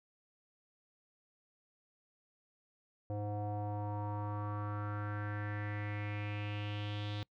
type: tone with low-pass filter sweep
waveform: square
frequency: 103.83 Hz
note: G#2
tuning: in tune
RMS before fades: -39 dBFS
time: 3.1-7.23 s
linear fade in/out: 0 ms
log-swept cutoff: 620 to 3700 Hz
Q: 4.5
effects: noise-tail reverb RT60 0.1 s tail -25 dB re dry